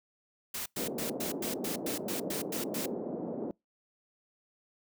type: noise bursts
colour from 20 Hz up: white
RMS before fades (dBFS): -37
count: 11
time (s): 0.54-2.86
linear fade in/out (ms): 5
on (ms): 120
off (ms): 100
type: band-pass noise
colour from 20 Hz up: pink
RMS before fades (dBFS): -37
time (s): 0.77-3.51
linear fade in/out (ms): 0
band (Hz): 210 to 590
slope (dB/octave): 24
effects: noise-tail reverb RT60 0.2 s tail -26 dB re dry